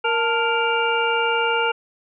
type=harmonic tone with a mistuned harmonic; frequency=466.2 Hz; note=A#4; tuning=in tune; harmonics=1 / 2 / 3 / 5 / 6; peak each=-23 / -23 / -23 / -28 / -26 dBFS; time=0.04-1.72 s; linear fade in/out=10 ms; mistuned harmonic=2; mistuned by=-86 cents; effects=none